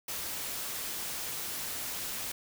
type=noise; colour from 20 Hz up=white; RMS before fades=-37 dBFS; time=0.08-2.32 s; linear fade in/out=5 ms; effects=none